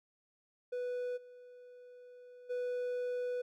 triangle tone with level steps, 493.9 Hz, B4, in tune, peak -33 / -50 / -32 dBFS, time 0.72-3.42 s, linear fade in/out 10 ms, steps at 1.16 / 2.49 s, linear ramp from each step 20 ms, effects none

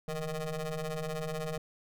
25% pulse ring-modulated tone, 154 Hz, D#3, 17 cents flat, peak -27 dBFS, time 0.08-1.58 s, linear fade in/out 2 ms, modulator 316 Hz, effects none

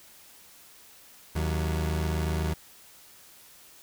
30% pulse tone pair together, 78.51 / 185 Hz, D#2 / F#3, +16 / 0 cents, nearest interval octave + minor third, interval 1484 cents, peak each -24 / -32 dBFS, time 1.35-2.54 s, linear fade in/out 10 ms, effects white hiss -53 dBFS RMS until 3.82 s

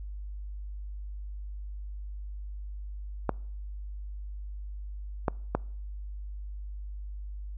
clicks, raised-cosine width 1 ms, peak -11 dBFS, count 3, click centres 3.293 / 5.282 / 5.55 s, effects noise-tail reverb RT60 0.6 s tail -26 dB re dry + added 50 Hz sine -36 dBFS peak until 7.57 s

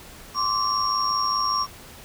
sine tone cluster, 1048 / 1153 / 5570 Hz, C6 / D6 / F8, +2 / -32 / -5 cents, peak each -26 / -24 / -26 dBFS, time 0.34-1.67 s, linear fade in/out 50 ms, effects pink hiss -44 dBFS RMS until 2.04 s

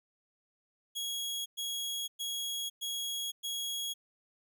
sawtooth tone bursts, 3317 Hz, G#7, 3 cents flat, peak -31 dBFS, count 5, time 0.95-3.94 s, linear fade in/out 20 ms, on 510 ms, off 110 ms, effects none

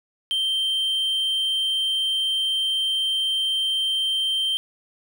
triangle tone, 3136 Hz, G7, in tune, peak -19 dBFS, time 0.31-4.57 s, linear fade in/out 0 ms, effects none

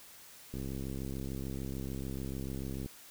click train, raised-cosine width 3 ms, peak -27 dBFS, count 156, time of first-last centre 0.54-2.86 s, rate 66.8 Hz, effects white hiss -54 dBFS RMS until 3.1 s

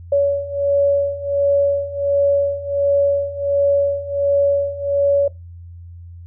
sine beating tone pair, 563 / 564.4 Hz, C#5 / C#5, +27 / +31 cents, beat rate 1.4 Hz, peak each -19 / -16 dBFS, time 0.12-5.28 s, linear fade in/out 5 ms, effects noise-tail reverb RT60 0.2 s tail -21 dB re dry + added 86 Hz sine -34 dBFS peak until 6.26 s

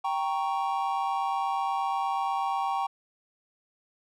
triangle chord, G diminished, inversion none, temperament equal, 784 / 932.3 / 1108.7 Hz, G5 / Bb5 / Db6, 0 / 0 / 0 cents, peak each -27 / -30 / -30 dBFS, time 0.04-2.87 s, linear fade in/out 10 ms, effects none

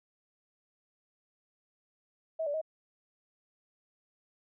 sine tone with pitch steps, 644 / 579 / 632 Hz, E5 / D5 / D#5, -41 / -25 / +27 cents, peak -30 dBFS, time 2.39-2.615 s, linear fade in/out 10 ms, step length 75 ms, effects none

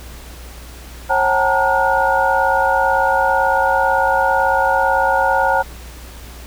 sine tone cluster, 542 / 762 / 871 / 929 / 1438 Hz, C#5 / G5 / A5 / A#5 / F#6, -39 / -49 / -18 / -6 / -50 cents, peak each -19 dBFS, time 1.09-5.63 s, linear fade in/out 20 ms, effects added 60 Hz sine -34 dBFS peak until 6.46 s + pink hiss -39 dBFS RMS until 6.46 s

